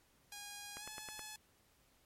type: tone with pitch glide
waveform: 5% pulse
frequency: 819 to 856.7 Hz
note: G#5 to A5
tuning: -24 to -46 cents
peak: -35 dBFS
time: 0.32-1.36 s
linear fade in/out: 2 ms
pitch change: +78 cents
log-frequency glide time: 0.78-0.86 s
type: click train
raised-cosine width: 0.5 ms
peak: -32 dBFS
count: 5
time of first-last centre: 0.77-1.193 s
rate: 9.45 Hz
effects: pink hiss -71 dBFS RMS until 2.05 s + MP3 64 kbps